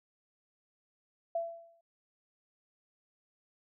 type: tone with exponential decay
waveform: sine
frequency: 672 Hz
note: E5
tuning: 33 cents sharp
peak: -28 dBFS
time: 1.35-1.81 s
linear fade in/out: 5 ms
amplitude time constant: 100 ms
effects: none